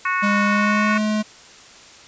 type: harmonic tone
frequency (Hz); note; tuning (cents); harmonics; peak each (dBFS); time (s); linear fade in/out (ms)
367.5; F#4; -12; 3 / 4 / 5 / 6 / 7; -22 / -24 / -26 / -28 / -29; 0.05-0.98; 5
type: tone with pitch glide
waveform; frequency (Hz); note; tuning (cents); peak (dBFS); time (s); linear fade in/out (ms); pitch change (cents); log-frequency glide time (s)
square; 203.7 to 213.6; G#3 to G#3; -33 to +49; -19; 0.22-1.23; 20; +82; 0.44-1.01
effects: white hiss -44 dBFS RMS until 2.07 s + resampled to 16000 Hz